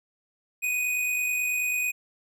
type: tone with amplitude modulation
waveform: square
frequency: 2489 Hz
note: D#7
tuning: in tune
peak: -24 dBFS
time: 0.62-1.92 s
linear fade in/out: 20 ms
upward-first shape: sine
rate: 49.2 Hz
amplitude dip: 30%
effects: none